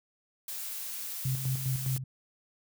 blue noise, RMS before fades -38 dBFS, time 0.48-1.98 s, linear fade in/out 2 ms
sine tone with tremolo, 131.2 Hz, C3, 5 cents sharp, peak -27 dBFS, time 1.25-2.04 s, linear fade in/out 5 ms, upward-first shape square, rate 4.9 Hz, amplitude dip 60%
effects none

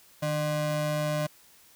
square ring-modulated tone, 224.5 Hz, A3, 35 cents sharp, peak -24 dBFS, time 0.22-1.27 s, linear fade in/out 10 ms, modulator 378 Hz, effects white hiss -57 dBFS RMS until 1.75 s

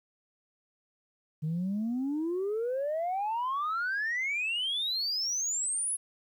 sine exponential sweep, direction up, 150.4 to 10690 Hz, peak -27 dBFS, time 1.42-5.97 s, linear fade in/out 20 ms, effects tanh soft clip ceiling -26 dBFS + 11-bit

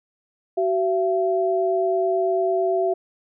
sine tone pair together, 378 / 675 Hz, F#4 / E5, +37 / +41 cents, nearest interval minor seventh, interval 1004 cents, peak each -21 dBFS, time 0.57-2.94 s, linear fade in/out 10 ms, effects none

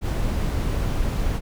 brown noise, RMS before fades -23 dBFS, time 0.01-1.41 s, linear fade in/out 50 ms, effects none

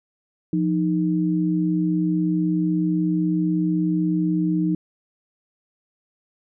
sine tone pair together, 174.61 / 310.8 Hz, F3 / D#4, 0 / -2 cents, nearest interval minor seventh, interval 998 cents, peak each -21 dBFS, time 0.53-4.75 s, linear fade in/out 2 ms, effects none

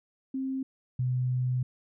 sine tone pair in turn, 265.2 / 126.39 Hz, C4 / B2, +23 / +40 cents, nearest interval octave + minor second, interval 1283 cents, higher first, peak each -29 / -25 dBFS, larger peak second, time 0.34-0.63 / 0.99-1.63 s, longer second, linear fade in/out 5 ms, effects none

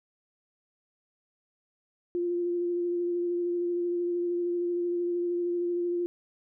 sine tone with vibrato, 349.2 Hz, F4, in tune, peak -26 dBFS, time 2.15-6.06 s, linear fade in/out 0 ms, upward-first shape sine, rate 13 Hz, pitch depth 16 cents each way, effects none

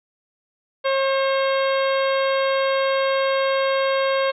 harmonic tone with a mistuned harmonic, 540 Hz, C#5, 45 cents flat, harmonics 1 / 2 / 3 / 4 / 5 / 6 / 7 / 8, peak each -19 / -25 / -29 / -31 / -33 / -35 / -36 / -37 dBFS, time 0.84-4.32 s, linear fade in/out 20 ms, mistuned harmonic 3, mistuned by -25 cents, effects none

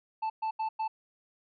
triangle tone bursts at uneven times, 880 Hz, A5, in tune, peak -27 dBFS, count 4, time 0.22-0.3 / 0.42-0.51 / 0.59-0.69 / 0.79-0.88 s, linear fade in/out 10 ms, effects resampled to 11025 Hz

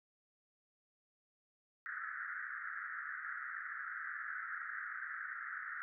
pink band-pass noise, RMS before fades -44 dBFS, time 1.86-5.82 s, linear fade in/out 0 ms, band 1300 to 1900 Hz, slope 96 dB/octave, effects none

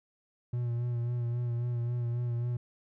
triangle tone with vibrato, 120 Hz, B2, 49 cents flat, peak -27 dBFS, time 0.53-2.57 s, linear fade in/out 5 ms, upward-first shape sine, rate 3.7 Hz, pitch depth 30 cents each way, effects none

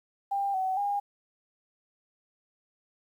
sine tone with pitch steps, 796 / 755 / 810 Hz, G5 / F#5 / G#5, +26 / +35 / -43 cents, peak -26 dBFS, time 0.31-1 s, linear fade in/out 10 ms, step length 230 ms, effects 10-bit

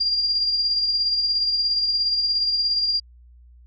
sine tone with tremolo, 4786 Hz, D8, 32 cents sharp, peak -17 dBFS, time 0-3 s, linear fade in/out 10 ms, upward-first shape sine, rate 17 Hz, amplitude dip 40%, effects added 60 Hz sine -46 dBFS peak until 3.66 s

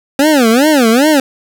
25% pulse tone with vibrato, 263.5 Hz, C4, 12 cents sharp, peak -3 dBFS, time 0.19-1.2 s, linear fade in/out 2 ms, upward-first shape sine, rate 2.5 Hz, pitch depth 300 cents each way, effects none

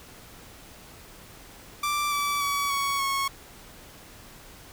sawtooth tone with pitch steps, 1174.7 / 1155.2 / 1136 / 1117.1 / 1098.6 Hz, D6 / D6 / C#6 / C#6 / C#6, 0 / -29 / +42 / +13 / -16 cents, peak -21 dBFS, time 1.83-3.28 s, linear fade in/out 5 ms, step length 290 ms, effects pink hiss -48 dBFS RMS until 4.72 s

